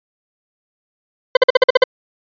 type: tone bursts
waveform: 40% pulse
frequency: 512 Hz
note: C5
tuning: 38 cents flat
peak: -4 dBFS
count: 8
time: 1.35-1.839 s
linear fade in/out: 5 ms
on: 20 ms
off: 47 ms
effects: resampled to 11025 Hz